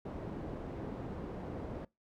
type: low-pass noise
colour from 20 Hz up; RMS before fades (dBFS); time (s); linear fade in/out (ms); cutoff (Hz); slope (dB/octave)
white; -42; 0.05-1.85; 5; 410; 12
effects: noise-tail reverb RT60 0.2 s tail -23 dB re dry